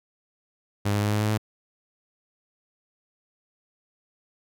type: tone with pitch steps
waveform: sawtooth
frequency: 102 / 103.13 / 104.26 / 105.41 / 106.58 / 107.75 Hz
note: G#2 / G#2 / G#2 / G#2 / G#2 / A2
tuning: -31 / -12 / +7 / +26 / +45 / -36 cents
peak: -18 dBFS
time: 0.85-1.378 s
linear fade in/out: 10 ms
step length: 88 ms
effects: none

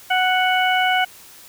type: harmonic tone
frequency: 740 Hz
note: F#5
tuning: in tune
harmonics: 1 / 2 / 3 / 4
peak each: -18 / -21 / -23 / -24 dBFS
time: 0.1-1.05 s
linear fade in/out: 10 ms
effects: white hiss -44 dBFS RMS until 1.48 s

